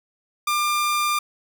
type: tone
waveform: sawtooth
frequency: 1196 Hz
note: D6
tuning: 31 cents sharp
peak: -16 dBFS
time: 0.47-1.19 s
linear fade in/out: 5 ms
effects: none